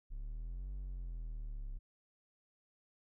triangle exponential two-way sweep, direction up then down, 33.37 to 48.53 to 33.37 Hz, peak -38 dBFS, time 0.1-1.79 s, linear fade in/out 20 ms, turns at 0.72 s, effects none

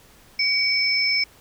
sine tone pair together, 2264 / 5277 Hz, C#7 / E8, +36 / +1 cents, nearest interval octave + minor third, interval 1465 cents, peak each -21 dBFS, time 0.39-1.24 s, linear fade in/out 5 ms, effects pink hiss -52 dBFS RMS until 1.4 s

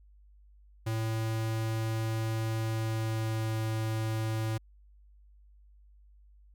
square tone with pitch glide, 111.6 to 110.64 Hz, A2 to A2, +25 to +10 cents, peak -30 dBFS, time 0.86-4.58 s, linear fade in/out 10 ms, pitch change -15 cents, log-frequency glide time 2.63-3.61 s, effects added 50 Hz sine -55 dBFS peak until 6.54 s

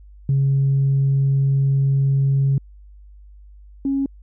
sine tone pair in turn, 137.1 / 274.2 Hz, C#3 / C#4, -19 / -19 cents, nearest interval octave, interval 1200 cents, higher second, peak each -13 / -17 dBFS, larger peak first, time 0.29-2.58 / 3.85-4.06 s, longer first, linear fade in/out 2 ms, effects tanh soft clip ceiling -11 dBFS + added 50 Hz sine -41 dBFS peak until 4.22 s

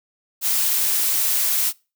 blue noise, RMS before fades -20 dBFS, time 0.41-1.73 s, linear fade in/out 50 ms, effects noise-tail reverb RT60 0.3 s tail -24 dB re dry

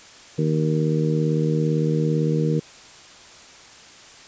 harmonic tone, 77.78 Hz, D#2, in tune, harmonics 2 / 3 / 4 / 5 / 6, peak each -20 / -28 / -27 / -30 / -26 dBFS, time 0.38-2.6 s, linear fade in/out 10 ms, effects white hiss -45 dBFS RMS until 4.27 s + resampled to 16000 Hz

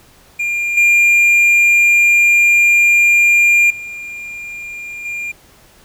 triangle tone with level steps, 2400 Hz, D7, 37 cents sharp, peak -14 / -6 / -24 / -19 dBFS, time 0.39-5.32 s, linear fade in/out 10 ms, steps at 0.77 / 3.7 / 5.05 s, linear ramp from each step 5 ms, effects pink hiss -47 dBFS RMS until 5.84 s

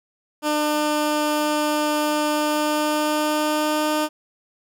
15% pulse tone with pitch glide, 300.5 to 304.9 Hz, D4 to D#4, +40 to -35 cents, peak -13 dBFS, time 0.42-4.09 s, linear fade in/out 50 ms, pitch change +25 cents, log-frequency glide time 2.29-3.89 s, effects none

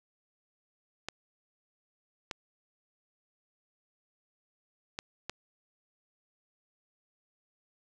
clicks, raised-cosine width 0.2 ms, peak -18 dBFS, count 4, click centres 1.086 / 2.312 / 4.989 / 5.296 s, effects none

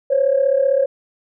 sine tone pair together, 518.8 / 554.4 Hz, C5 / C#5, -15 / 0 cents, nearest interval minor second, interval 115 cents, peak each -17 / -14 dBFS, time 0.1-0.86 s, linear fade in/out 10 ms, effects tanh soft clip ceiling -6 dBFS

